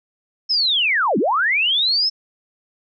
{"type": "linear two-way sweep", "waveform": "sine", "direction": "down then up", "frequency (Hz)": [5330, 179, 5330], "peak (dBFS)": -15, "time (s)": [0.49, 2.1], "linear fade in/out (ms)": 20, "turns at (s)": 1.18, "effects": []}